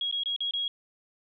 sine tone with dropouts, 3303 Hz, G#7, 10 cents flat, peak -27 dBFS, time 0.01-0.68 s, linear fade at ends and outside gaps 2 ms, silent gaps 0.113-0.125 / 0.235-0.258 / 0.363-0.405 / 0.51-0.536 s, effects none

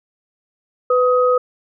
sine tone pair together, 499.6 / 1259 Hz, B4 / D#6, +20 / +20 cents, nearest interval octave + major third, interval 1600 cents, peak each -13 / -17 dBFS, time 0.9-1.38 s, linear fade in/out 5 ms, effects none

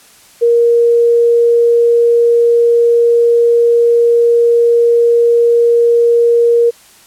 sine tone, 470.3 Hz, A#4, 15 cents sharp, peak -6 dBFS, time 0.41-6.71 s, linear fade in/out 20 ms, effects white hiss -43 dBFS RMS until 7.06 s + low-pass 12000 Hz 12 dB/octave

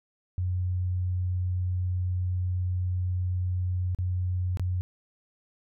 sine tone with dropouts, 90.8 Hz, F#2, 32 cents flat, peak -25 dBFS, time 0.38-4.81 s, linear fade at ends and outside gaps 0 ms, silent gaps 3.948-3.987 / 4.572-4.596 s, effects none

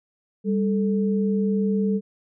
sine tone pair together, 198.1 / 438.9 Hz, G3 / A4, +18 / -4 cents, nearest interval octave + major second, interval 1378 cents, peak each -20 / -26 dBFS, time 0.44-2.01 s, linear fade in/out 50 ms, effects none

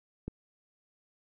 click, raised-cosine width 3 ms, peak -23 dBFS, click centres 0.28 s, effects none

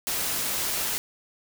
white noise, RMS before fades -28 dBFS, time 0.07-0.98 s, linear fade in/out 0 ms, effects none

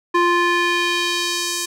square tone with band-pass filter sweep, 348.5 Hz, F4, 4 cents flat, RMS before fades -19 dBFS, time 0.14-1.66 s, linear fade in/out 10 ms, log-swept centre 1100 to 7400 Hz, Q 1.1, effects none

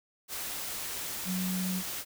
sine tone in noise, 184.6 Hz, F#3, 4 cents flat, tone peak -30 dBFS, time 1.25-1.83 s, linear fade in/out 50 ms, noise white, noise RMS -37 dBFS, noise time 0.28-2.05 s, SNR +4 dB, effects none

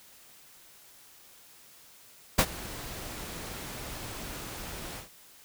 pink noise with ADSR envelope, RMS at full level -20 dBFS, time 2.38-5.09 s, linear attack 11 ms, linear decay 62 ms, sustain -20 dB, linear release 130 ms, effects white hiss -55 dBFS RMS until 5.44 s

